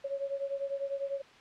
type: beating tone pair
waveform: sine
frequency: 551 / 561 Hz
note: C#5 / C#5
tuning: -11 / +21 cents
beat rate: 10 Hz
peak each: -34 / -37 dBFS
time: 0.04-1.22 s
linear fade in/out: 10 ms
effects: white hiss -55 dBFS RMS until 1.4 s + low-pass 3000 Hz 12 dB/octave